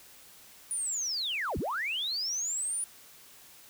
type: linear two-way sweep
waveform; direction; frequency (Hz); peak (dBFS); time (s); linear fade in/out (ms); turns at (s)
sine; down then up; 9770 to 37.03 to 9770; -29; 0.71-2.84; 0; 1.58
effects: tanh soft clip ceiling -25 dBFS + white hiss -54 dBFS RMS until 3.69 s